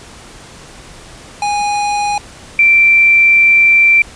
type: tone pair in turn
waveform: square / sine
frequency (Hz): 824 / 2348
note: G#5 / D7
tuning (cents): -14 / -1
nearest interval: octave + tritone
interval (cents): 1813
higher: second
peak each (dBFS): -14 / -5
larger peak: second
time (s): 1.42-2.18 / 2.59-4.02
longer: second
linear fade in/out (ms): 2
effects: pink hiss -36 dBFS RMS until 4.15 s + resampled to 22050 Hz

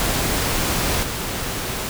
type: noise with level steps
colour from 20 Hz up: pink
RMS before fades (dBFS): -21 / -26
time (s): 0-1.89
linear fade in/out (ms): 0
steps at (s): 1.02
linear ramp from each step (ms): 20
effects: none

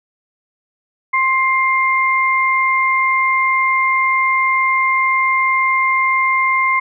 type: tone pair together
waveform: sine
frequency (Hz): 1055.9 / 2107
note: C6 / C7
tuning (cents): +15 / +12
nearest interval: octave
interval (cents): 1197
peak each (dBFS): -15 / -15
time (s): 1.13-6.8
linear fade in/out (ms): 10
effects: none

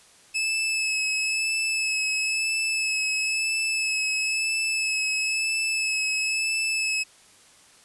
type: tone with vibrato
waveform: sawtooth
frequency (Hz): 2600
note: E7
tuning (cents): -24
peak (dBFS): -20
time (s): 0.34-7.04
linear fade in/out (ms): 20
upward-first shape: sine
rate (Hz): 1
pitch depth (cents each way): 22
effects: white hiss -54 dBFS RMS until 7.84 s + resampled to 24000 Hz

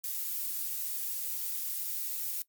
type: noise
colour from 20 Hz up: violet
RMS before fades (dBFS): -35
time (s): 0.04-2.42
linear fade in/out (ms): 0
effects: noise-tail reverb RT60 0.1 s tail -19 dB re dry + Opus 48 kbps

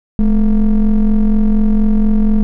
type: ring-modulated tone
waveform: triangle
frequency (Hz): 117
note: A#2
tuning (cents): +7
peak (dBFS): -3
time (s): 0.19-2.43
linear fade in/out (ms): 0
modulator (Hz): 94.9
effects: none

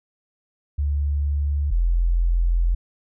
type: tone pair in turn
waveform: sine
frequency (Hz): 72 / 42.81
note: D2 / F1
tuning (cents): -34 / -34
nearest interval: major sixth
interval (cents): 900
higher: first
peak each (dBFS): -19 / -16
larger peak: second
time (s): 0.78-1.71 / 1.71-2.75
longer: second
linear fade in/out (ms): 10
effects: none

